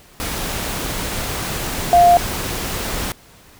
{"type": "tone in noise", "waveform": "sine", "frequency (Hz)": 700, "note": "F5", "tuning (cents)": 4, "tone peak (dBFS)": -7, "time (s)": [1.93, 2.17], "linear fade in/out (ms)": 0, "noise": "pink", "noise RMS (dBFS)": -24, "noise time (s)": [0.2, 3.12], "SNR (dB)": 14, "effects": ["pink hiss -47 dBFS RMS until 3.59 s"]}